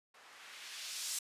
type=noise with low-pass filter sweep; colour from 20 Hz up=violet; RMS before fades=-45 dBFS; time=0.14-1.19 s; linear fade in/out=5 ms; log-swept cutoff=1000 to 7400 Hz; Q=0.89; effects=resampled to 32000 Hz